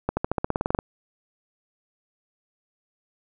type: accelerating click train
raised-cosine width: 1 ms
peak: -9 dBFS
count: 13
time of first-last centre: 0.09-0.789 s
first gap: 80 ms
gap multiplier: 0.94
effects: none